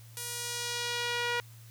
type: tone with band-pass filter sweep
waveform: sawtooth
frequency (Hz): 479.6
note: A#4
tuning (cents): +49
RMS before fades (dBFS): -34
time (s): 0.17-1.4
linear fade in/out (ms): 0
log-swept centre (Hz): 11000 to 2000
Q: 0.87
effects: added 114 Hz sine -49 dBFS peak until 1.7 s + white hiss -58 dBFS RMS until 1.7 s